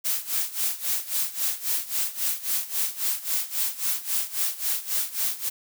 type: noise with tremolo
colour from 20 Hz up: blue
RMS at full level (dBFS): -24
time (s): 0.04-5.5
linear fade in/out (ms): 20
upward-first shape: sine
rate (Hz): 3.7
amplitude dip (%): 85
effects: none